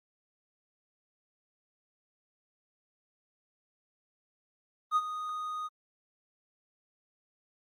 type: tone with ADSR envelope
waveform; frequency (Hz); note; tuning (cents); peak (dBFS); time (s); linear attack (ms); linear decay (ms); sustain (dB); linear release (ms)
triangle; 1241; D#6; -5; -19; 4.91-5.69; 53; 41; -13; 29
effects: tanh soft clip ceiling -17 dBFS + Opus 24 kbps